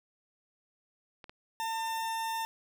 clicks, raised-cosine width 0.3 ms, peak -31 dBFS, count 2, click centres 1.242 / 1.295 s
40% pulse tone, 901 Hz, A5, 41 cents sharp, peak -31 dBFS, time 1.6-2.45 s, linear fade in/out 0 ms
effects none

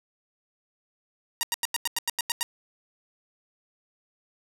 5% pulse tone bursts, 941 Hz, A#5, 16 cents sharp, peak -12 dBFS, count 10, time 1.41-2.43 s, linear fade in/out 0 ms, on 21 ms, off 90 ms, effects none

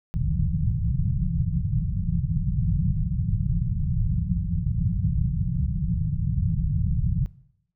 white low-pass noise, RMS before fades -24 dBFS, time 0.14-7.26 s, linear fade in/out 0 ms, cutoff 180 Hz, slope 96 dB/octave, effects noise-tail reverb RT60 0.8 s tail -21 dB re dry

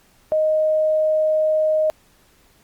sine tone, 622.3 Hz, D#5, in tune, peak -15 dBFS, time 0.32-1.9 s, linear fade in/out 0 ms, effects pink hiss -56 dBFS RMS until 2.63 s + Opus 48 kbps

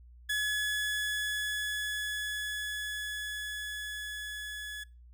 30% pulse tone with level ramp, 1699 Hz, G#6, 39 cents sharp, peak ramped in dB -26 to -36 dBFS, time 0.29-4.84 s, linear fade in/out 10 ms, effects noise-tail reverb RT60 0.3 s tail -25 dB re dry + added 60 Hz sine -51 dBFS peak until 5.13 s

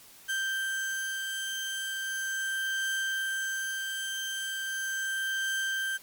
35% pulse beating tone pair, 1568 / 1568.38 Hz, G6 / G6, 0 / 0 cents, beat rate 0.38 Hz, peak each -38 / -29 dBFS, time 0.28-5.98 s, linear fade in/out 20 ms, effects white hiss -53 dBFS RMS until 6.02 s + MP3 96 kbps

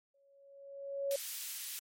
sine tone with exponential growth, 556 Hz, C#5, 5 cents sharp, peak -29 dBFS, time 0.14-1.16 s, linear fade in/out 5 ms, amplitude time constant 220 ms
white high-pass noise, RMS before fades -42 dBFS, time 1.11-1.79 s, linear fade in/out 0 ms, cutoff 2300 Hz, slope 12 dB/octave
effects MP3 64 kbps

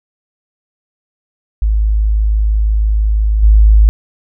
sine tone with level steps, 53 Hz, G#1, 36 cents sharp, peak -9 / -3 dBFS, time 1.62-3.89 s, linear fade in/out 0 ms, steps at 3.42 s, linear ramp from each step 20 ms, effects none

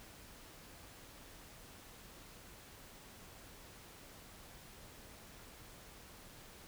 silence, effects pink hiss -56 dBFS RMS until 6.67 s

